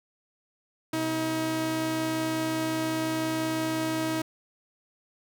sawtooth tone pair together, 126.36 / 318.4 Hz, B2 / D#4, +40 / +40 cents, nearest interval octave + major third, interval 1600 cents, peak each -32 / -23 dBFS, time 0.93-4.22 s, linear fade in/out 5 ms, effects none

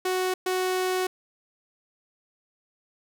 sawtooth tone bursts at uneven times, 370 Hz, F#4, in tune, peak -20 dBFS, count 2, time 0.05-0.34 / 0.46-1.07 s, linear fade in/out 5 ms, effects none

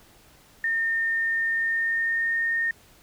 sine tone with pitch glide, 1820 to 1834.8 Hz, A#6 to A#6, -42 to -28 cents, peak -22 dBFS, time 0.64-2.71 s, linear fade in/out 2 ms, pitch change +14 cents, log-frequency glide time 1.49-2.35 s, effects pink hiss -55 dBFS RMS until 3.02 s

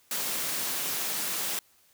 white high-pass noise, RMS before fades -31 dBFS, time 0.11-1.59 s, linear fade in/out 2 ms, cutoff 130 Hz, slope 48 dB/octave, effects white hiss -63 dBFS RMS until 1.93 s

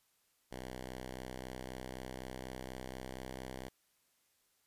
5% pulse tone with pitch glide, 63.5 to 64.5 Hz, B1 to C2, +49 to -24 cents, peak -32 dBFS, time 0.51-3.69 s, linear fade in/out 10 ms, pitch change +27 cents, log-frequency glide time 0.66-3.56 s, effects white hiss -75 dBFS RMS until 4.66 s + resampled to 32000 Hz

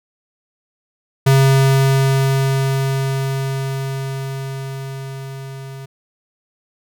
square tone with level ramp, 135.1 Hz, C#3, 44 cents flat, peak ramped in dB -9 to -31 dBFS, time 1.26-5.86 s, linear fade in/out 10 ms, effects none

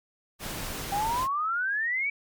pink noise, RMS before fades -35 dBFS, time 0.39-1.28 s, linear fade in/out 50 ms
sine exponential sweep, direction up, 784 to 2316 Hz, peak -25 dBFS, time 0.92-2.1 s, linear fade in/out 5 ms
effects MP3 96 kbps

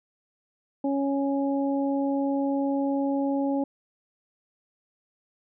harmonic tone, 277.2 Hz, C#4, in tune, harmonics 1 / 2 / 3, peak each -24 / -30 / -34 dBFS, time 0.84-3.64 s, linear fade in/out 5 ms, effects none

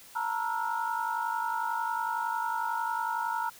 sine tone cluster, 901 / 952 / 1329 / 1428 Hz, A5 / A#5 / E6 / F6, +41 / +36 / +14 / +38 cents, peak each -32 / -32 / -37 / -36 dBFS, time 0.15-3.5 s, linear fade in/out 10 ms, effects tanh soft clip ceiling -18 dBFS + white hiss -52 dBFS RMS until 3.59 s

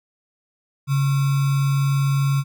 sine tone with sample-and-hold, 138.59 Hz, C#3, in tune, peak -16 dBFS, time 0.87-2.44 s, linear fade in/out 50 ms, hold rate 1225 Hz, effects none

